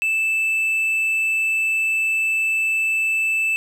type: tone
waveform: triangle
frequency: 2637 Hz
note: E7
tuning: in tune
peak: -16 dBFS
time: 0.02-3.56 s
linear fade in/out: 0 ms
effects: none